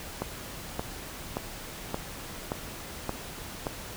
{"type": "click train", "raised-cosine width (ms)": 1, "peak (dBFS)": -15, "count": 7, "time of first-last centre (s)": [0.22, 3.668], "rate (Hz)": 1.74, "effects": ["pink hiss -41 dBFS RMS until 3.96 s"]}